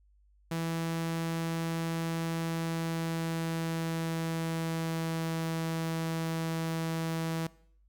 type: tone with pitch glide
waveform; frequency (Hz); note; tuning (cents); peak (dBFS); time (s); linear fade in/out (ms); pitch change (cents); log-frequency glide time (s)
sawtooth; 164.81 to 163.2; E3 to E3; 0 to -17; -27; 0.51-7.47; 5; -17; 2.37-5.34
effects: noise-tail reverb RT60 0.6 s tail -20 dB re dry + added 50 Hz sine -61 dBFS peak until 7.88 s